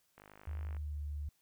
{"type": "click train", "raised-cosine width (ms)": 0.5, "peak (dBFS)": -39, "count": 31, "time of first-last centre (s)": [0.18, 0.767], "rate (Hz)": 51.1}
{"type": "tone with pitch glide", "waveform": "sine", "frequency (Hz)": [76.3, 73.36], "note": ["D#2", "D2"], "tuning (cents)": [-33, -1], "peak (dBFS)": -37, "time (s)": [0.47, 1.29], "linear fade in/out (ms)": 5, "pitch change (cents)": -68, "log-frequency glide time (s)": [0.65, 1.01]}
{"effects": ["white hiss -75 dBFS RMS until 1.41 s"]}